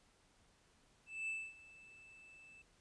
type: tone with ADSR envelope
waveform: triangle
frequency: 2637 Hz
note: E7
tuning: in tune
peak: -36 dBFS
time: 1.06-2.62 s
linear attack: 220 ms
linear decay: 250 ms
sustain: -20 dB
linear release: 4 ms
effects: pink hiss -71 dBFS RMS until 2.8 s + resampled to 22050 Hz